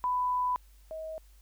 sine tone pair in turn, 996 / 635.1 Hz, B5 / D#5, +14 / +35 cents, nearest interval minor sixth, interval 779 cents, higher first, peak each -26 / -36 dBFS, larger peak first, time 0.04-0.56 / 0.91-1.18 s, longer first, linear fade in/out 0 ms, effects added 50 Hz sine -54 dBFS peak until 1.41 s + white hiss -66 dBFS RMS until 1.41 s

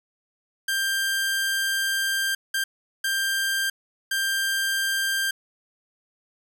sawtooth tone bursts at uneven times, 1585 Hz, G6, 19 cents sharp, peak -19 dBFS, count 4, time 0.68-2.35 / 2.54-2.64 / 3.04-3.7 / 4.11-5.31 s, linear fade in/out 5 ms, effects none

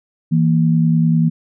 sine tone pair together, 162.96 / 233.1 Hz, E3 / A#3, -20 / 0 cents, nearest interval tritone, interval 620 cents, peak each -12 / -17 dBFS, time 0.31-1.3 s, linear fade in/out 20 ms, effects none

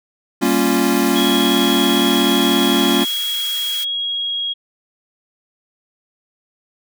square chord, G half-diminished seventh, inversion none, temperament equal, 196 / 233.1 / 277.2 / 349.2 Hz, G3 / Bb3 / Db4 / F4, 0 / 0 / 0 / 0 cents, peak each -23 / -20 / -19 / -20 dBFS, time 0.41-3.05 s, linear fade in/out 20 ms
white high-pass noise, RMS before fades -29 dBFS, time 0.44-3.85 s, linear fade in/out 20 ms, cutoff 1300 Hz, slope 24 dB/octave
sine tone with pitch glide, 3321 to 3289 Hz, G#7 to G#7, -1 to -18 cents, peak -19 dBFS, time 1.15-4.54 s, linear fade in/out 20 ms, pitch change -17 cents, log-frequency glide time 2.73-4.42 s
effects none

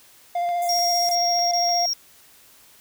triangle tone with vibrato, 698.5 Hz, F5, in tune, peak -19 dBFS, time 0.35-1.86 s, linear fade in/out 5 ms, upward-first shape sine, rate 15 Hz, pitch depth 16 cents each way
click train, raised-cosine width 0.3 ms, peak -27 dBFS, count 5, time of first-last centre 0.49-1.691 s, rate 3.33 Hz
pink high-pass noise, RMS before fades -37 dBFS, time 0.62-1.15 s, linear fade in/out 0 ms, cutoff 6400 Hz, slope 96 dB/octave
triangle tone bursts, 5588 Hz, F8, in tune, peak -20 dBFS, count 3, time 0.69-1.934 s, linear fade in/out 2 ms, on 400 ms, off 22 ms
effects white hiss -52 dBFS RMS until 2.8 s

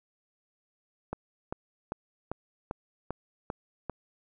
click train, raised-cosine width 1 ms, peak -19 dBFS, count 8, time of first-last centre 1.13-3.897 s, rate 2.53 Hz, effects none

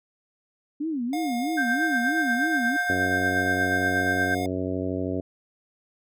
sine tone with vibrato, 277.2 Hz, C#4, in tune, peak -25 dBFS, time 0.8-2.77 s, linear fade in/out 10 ms, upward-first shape sine, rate 3.1 Hz, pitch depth 280 cents each way
square tone, 714 Hz, F5, 38 cents sharp, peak -30 dBFS, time 1.13-4.46 s, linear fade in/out 2 ms
sine tone with tremolo, 1568 Hz, G6, in tune, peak -21 dBFS, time 1.57-4.35 s, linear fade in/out 10 ms, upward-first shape sine, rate 8.4 Hz, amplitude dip 55%
harmonic tone, 92.7 Hz, F#2, 4 cents sharp, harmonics 1 / 2 / 3 / 4 / 5 / 6 / 7, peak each -33 / -35 / -29 / -33 / -35 / -36 / -36 dBFS, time 2.89-5.21 s, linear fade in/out 10 ms
effects none

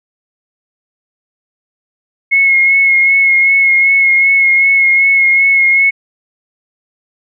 sine tone with vibrato, 2172 Hz, C#7, 36 cents flat, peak -6 dBFS, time 2.31-5.91 s, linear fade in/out 20 ms, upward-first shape sine, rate 2.6 Hz, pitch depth 23 cents each way, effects none

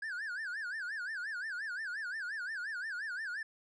triangle tone with vibrato, 1603 Hz, G6, 38 cents sharp, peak -35 dBFS, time 0.02-3.43 s, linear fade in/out 5 ms, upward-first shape sine, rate 5.7 Hz, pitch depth 210 cents each way, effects resampled to 22050 Hz

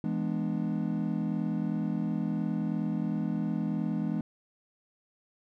triangle chord, E dominant seventh, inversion none, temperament equal with one note detuned, 164.81 / 207.7 / 246.9 / 296.9 Hz, E3 / G#3 / B3 / D4, 0 / 0 / 0 / +19 cents, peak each -31 / -30 / -33 / -34 dBFS, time 0.04-4.21 s, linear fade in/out 2 ms, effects none

